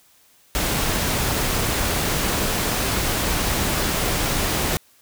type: noise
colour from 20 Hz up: pink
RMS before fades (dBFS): -22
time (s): 0.55-4.77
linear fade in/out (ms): 0
effects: white hiss -56 dBFS RMS until 5.01 s